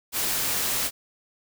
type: noise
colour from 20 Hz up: white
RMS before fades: -26 dBFS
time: 0.12-0.91 s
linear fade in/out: 50 ms
effects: none